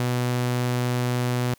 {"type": "tone", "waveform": "sawtooth", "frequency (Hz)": 123.47, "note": "B2", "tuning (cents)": 0, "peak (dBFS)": -18, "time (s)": [0, 1.54], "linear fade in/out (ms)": 0, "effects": ["white hiss -59 dBFS RMS until 1.58 s"]}